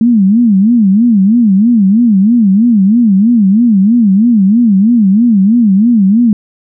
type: tone with vibrato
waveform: sine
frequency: 214.5 Hz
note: A3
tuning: 44 cents flat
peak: -4 dBFS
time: 0.01-6.33 s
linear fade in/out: 2 ms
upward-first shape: sine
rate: 3.1 Hz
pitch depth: 220 cents each way
effects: none